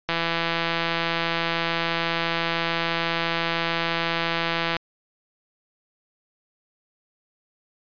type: click train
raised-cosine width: 0.3 ms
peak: -8 dBFS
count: 782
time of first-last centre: 0.09-4.767 s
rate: 167 Hz
effects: resampled to 11025 Hz